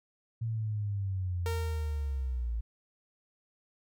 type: linear sweep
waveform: sine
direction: down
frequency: 115.1 to 55 Hz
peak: -30 dBFS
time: 0.41-2.61 s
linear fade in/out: 10 ms
type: tone with exponential decay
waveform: sawtooth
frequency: 460 Hz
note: A#4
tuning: 23 cents flat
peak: -29 dBFS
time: 1.46-2.61 s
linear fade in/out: 0 ms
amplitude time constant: 250 ms
effects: none